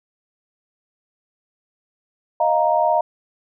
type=chord; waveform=sine; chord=Eb suspended second; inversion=none; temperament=just; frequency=622.3 / 700 / 933.4 Hz; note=Eb5 / F5 / Bb5; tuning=0 / +4 / +2 cents; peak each=-19 dBFS; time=2.4-3.01 s; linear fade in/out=5 ms; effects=none